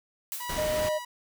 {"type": "noise with exponential decay", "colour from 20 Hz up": "blue", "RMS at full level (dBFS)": -32, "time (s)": [0.32, 0.76], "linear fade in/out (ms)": 0, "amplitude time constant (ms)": 94}
{"type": "tone with tremolo", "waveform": "sawtooth", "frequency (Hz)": 974, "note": "B5", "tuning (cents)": -24, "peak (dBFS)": -29, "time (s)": [0.4, 1.05], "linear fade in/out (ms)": 5, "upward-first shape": "triangle", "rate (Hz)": 2.5, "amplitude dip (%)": 65}
{"type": "noise", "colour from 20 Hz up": "pink", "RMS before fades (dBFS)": -34, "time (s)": [0.49, 0.89], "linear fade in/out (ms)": 5}
{"type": "tone", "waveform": "triangle", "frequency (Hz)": 614, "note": "D#5", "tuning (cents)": -23, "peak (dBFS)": -24, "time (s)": [0.57, 0.99], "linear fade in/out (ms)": 20}
{"effects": []}